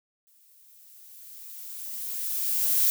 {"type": "noise with exponential growth", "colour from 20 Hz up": "violet", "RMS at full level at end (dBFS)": -21, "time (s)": [0.27, 2.9], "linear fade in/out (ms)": 0, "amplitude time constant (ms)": 570, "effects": []}